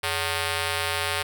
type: ring-modulated tone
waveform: 5% pulse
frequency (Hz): 329.6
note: E4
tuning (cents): 0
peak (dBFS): -10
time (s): 0.03-1.23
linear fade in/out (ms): 10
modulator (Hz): 240
effects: none